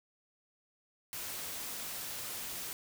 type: noise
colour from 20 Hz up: white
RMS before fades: -41 dBFS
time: 1.13-2.73 s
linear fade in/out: 0 ms
effects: none